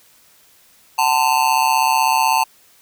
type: tone with amplitude modulation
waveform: square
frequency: 890 Hz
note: A5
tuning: 20 cents sharp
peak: -10 dBFS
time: 0.98-2.44 s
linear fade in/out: 10 ms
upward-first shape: sine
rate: 136 Hz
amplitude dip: 95%
effects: white hiss -52 dBFS RMS until 2.81 s